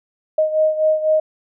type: beating tone pair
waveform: sine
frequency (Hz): 622.3 / 626.3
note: D#5 / D#5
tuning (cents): 0 / +11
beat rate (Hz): 4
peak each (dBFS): -15 / -20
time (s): 0.38-1.2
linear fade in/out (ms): 5
effects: none